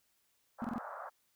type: band-pass noise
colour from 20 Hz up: white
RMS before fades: -45 dBFS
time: 0.58-1.1 s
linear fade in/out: 20 ms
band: 560 to 1400 Hz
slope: 48 dB/octave
type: tone bursts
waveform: triangle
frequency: 233.1 Hz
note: A#3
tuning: in tune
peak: -32 dBFS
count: 4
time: 0.62-0.781 s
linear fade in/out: 0 ms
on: 23 ms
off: 23 ms
effects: white hiss -75 dBFS RMS until 1.35 s